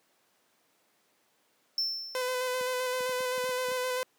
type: tone with exponential decay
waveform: triangle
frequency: 5360 Hz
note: E8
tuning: 28 cents sharp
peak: -24 dBFS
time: 1.78-2.61 s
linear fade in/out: 1 ms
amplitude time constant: 180 ms
type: tone with vibrato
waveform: sawtooth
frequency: 506 Hz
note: B4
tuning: 42 cents sharp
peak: -25 dBFS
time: 2.15-4.03 s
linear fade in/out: 0 ms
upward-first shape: square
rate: 7.7 Hz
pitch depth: 17 cents each way
type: clicks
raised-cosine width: 5 ms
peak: -27 dBFS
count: 9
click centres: 2.611 / 3.007 / 3.094 / 3.206 / 3.379 / 3.44 / 3.492 / 3.686 / 3.717 s
effects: pink hiss -69 dBFS RMS until 4.18 s + high-pass 300 Hz 12 dB/octave